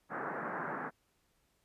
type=band-pass noise; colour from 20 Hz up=white; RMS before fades=-39 dBFS; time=0.09-0.91 s; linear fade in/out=50 ms; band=140 to 1700 Hz; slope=48 dB/octave; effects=pink hiss -75 dBFS RMS until 1.64 s + resampled to 32000 Hz